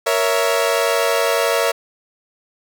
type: chord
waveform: sawtooth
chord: A# diminished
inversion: none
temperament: equal with one note detuned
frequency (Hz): 466.2 / 557.9 / 659.3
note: A#4 / C#5 / E5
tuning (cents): 0 / +11 / 0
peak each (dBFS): -16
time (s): 0.06-1.72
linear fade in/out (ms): 10
effects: none